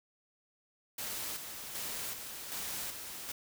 white noise with tremolo, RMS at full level -39 dBFS, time 0.98-3.32 s, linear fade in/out 5 ms, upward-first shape square, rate 1.3 Hz, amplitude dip 45%, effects none

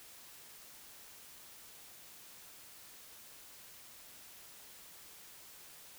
silence, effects white hiss -55 dBFS RMS until 5.98 s

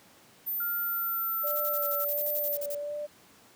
sine tone, 14080 Hz, A9, in tune, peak -29 dBFS, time 0.46-2.57 s, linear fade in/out 20 ms
sine tone with pitch glide, 1396.9 to 1330.7 Hz, F6 to E6, 0 to +16 cents, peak -34 dBFS, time 0.6-2.05 s, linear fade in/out 5 ms, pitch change -84 cents, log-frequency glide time 0.8-1.44 s
sine tone with vibrato, 585 Hz, D5, 7 cents flat, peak -32 dBFS, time 1.43-3.07 s, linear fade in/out 20 ms, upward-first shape sine, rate 1.4 Hz, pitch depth 23 cents each way
violet noise bursts, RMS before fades -37 dBFS, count 15, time 1.47-2.746 s, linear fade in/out 0 ms, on 44 ms, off 44 ms
effects pink hiss -57 dBFS RMS until 3.55 s + high-pass 150 Hz 12 dB/octave

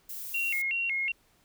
violet noise, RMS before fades -39 dBFS, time 0.09-0.62 s, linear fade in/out 5 ms
sine tone with vibrato, 2432 Hz, D#7, 40 cents flat, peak -27 dBFS, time 0.34-1.12 s, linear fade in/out 5 ms, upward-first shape square, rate 2.7 Hz, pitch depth 210 cents each way
effects pink hiss -66 dBFS RMS until 1.44 s

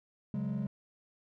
triangle chord, C# suspended fourth, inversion none, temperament equal, 138.59 / 185 / 207.7 Hz, C#3 / F#3 / G#3, 0 / 0 / 0 cents, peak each -34 / -35 / -32 dBFS, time 0.34-0.67 s, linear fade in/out 2 ms, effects tanh soft clip ceiling -26 dBFS

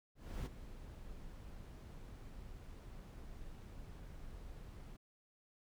brown noise with ADSR envelope, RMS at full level -39 dBFS, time 0.15-4.97 s, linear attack 310 ms, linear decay 17 ms, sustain -12 dB, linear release 11 ms, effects none

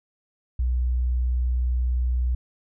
sine tone, 61.74 Hz, B1, in tune, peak -20 dBFS, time 0.59-2.35 s, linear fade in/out 5 ms, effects none

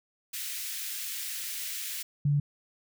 white high-pass noise, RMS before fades -36 dBFS, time 0.33-2.03 s, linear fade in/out 10 ms, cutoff 1800 Hz, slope 24 dB/octave
sine tone, 144.5 Hz, D3, 28 cents flat, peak -22 dBFS, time 2.25-2.4 s, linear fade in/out 5 ms
effects none

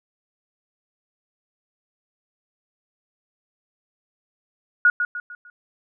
sine tone with echo, 1447 Hz, F#6, 39 cents flat, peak -11 dBFS, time 4.85-4.9 s, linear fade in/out 2 ms, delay 150 ms, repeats 4, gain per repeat -8 dB, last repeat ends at 5.5 s, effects none

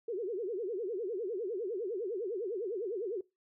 sine tone with vibrato, 415.3 Hz, G#4, in tune, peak -33 dBFS, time 0.08-3.21 s, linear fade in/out 5 ms, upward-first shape sine, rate 9.9 Hz, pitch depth 260 cents each way, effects noise-tail reverb RT60 0.2 s tail -20 dB re dry

